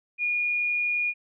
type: tone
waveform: sine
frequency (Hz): 2437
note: D#7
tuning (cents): -37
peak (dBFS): -23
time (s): 0.18-1.14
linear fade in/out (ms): 50
effects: none